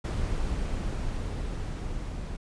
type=noise with level ramp; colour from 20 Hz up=brown; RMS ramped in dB=-28 to -35 dBFS; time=0.04-2.37 s; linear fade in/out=10 ms; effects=resampled to 22050 Hz